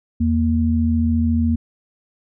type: tone pair together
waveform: sine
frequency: 82.41 / 233.3 Hz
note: E2 / A#3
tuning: 0 / +2 cents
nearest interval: octave + tritone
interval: 1802 cents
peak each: -18 / -17 dBFS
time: 0.2-1.56 s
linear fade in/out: 10 ms
effects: none